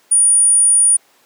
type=tone; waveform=sine; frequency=9500 Hz; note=D9; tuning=19 cents sharp; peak=-8 dBFS; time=0.11-0.97 s; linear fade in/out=10 ms; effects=pink hiss -53 dBFS RMS until 1.25 s + high-pass 400 Hz 12 dB/octave